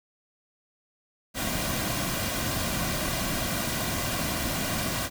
pink noise with comb filter, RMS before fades -29 dBFS, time 1.34-5.1 s, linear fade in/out 50 ms, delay 2.3 ms, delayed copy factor -0.55, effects none

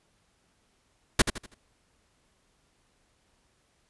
pink noise with echo, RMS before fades -18 dBFS, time 1.19-1.22 s, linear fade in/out 5 ms, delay 81 ms, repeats 4, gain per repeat -9 dB, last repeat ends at 1.544 s, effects pink hiss -69 dBFS RMS until 3.89 s + resampled to 24000 Hz

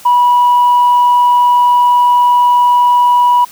sine tone, 976 Hz, B5, 21 cents flat, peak -4 dBFS, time 0.05-3.45 s, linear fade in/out 10 ms, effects tanh soft clip ceiling -3 dBFS + white hiss -37 dBFS RMS until 3.51 s

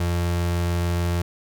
35% pulse tone, 86.7 Hz, F2, 12 cents flat, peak -19 dBFS, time 0-1.22 s, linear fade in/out 5 ms, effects none

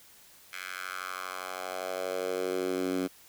10% pulse tone with high-pass filter sweep, 92.5 Hz, F#2, in tune, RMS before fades -34 dBFS, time 0.52-3.08 s, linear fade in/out 20 ms, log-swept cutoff 1900 to 250 Hz, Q 2.7, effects white hiss -56 dBFS RMS until 3.28 s

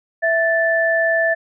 sine tone pair together, 659.3 / 1757.6 Hz, E5 / A6, 0 / -2 cents, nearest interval octave + perfect fourth, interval 1698 cents, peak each -17 dBFS, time 0.22-1.35 s, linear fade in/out 20 ms, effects none

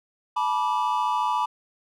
triangle tone cluster, 863 / 977 / 1173 Hz, A5 / B5 / D6, -34 / -19 / -2 cents, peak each -25 / -22 / -26 dBFS, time 0.36-1.46 s, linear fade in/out 10 ms, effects tanh soft clip ceiling -11 dBFS

